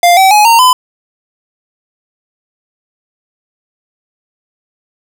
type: tone with pitch steps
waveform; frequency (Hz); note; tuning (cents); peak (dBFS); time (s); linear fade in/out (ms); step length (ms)
square; 698.5 / 766.1 / 840.3 / 921.7 / 1010.9; F5 / G5 / G#5 / A#5 / B5; 0 / -40 / +20 / -20 / +40; -4; 0.03-0.73; 2; 140
effects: none